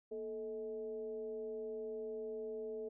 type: tone with frequency modulation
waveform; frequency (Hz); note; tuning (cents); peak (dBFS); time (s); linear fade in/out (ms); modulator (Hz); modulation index
sine; 436.5; A4; -14; -40; 0.11-2.89; 10; 200; 0.5
effects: none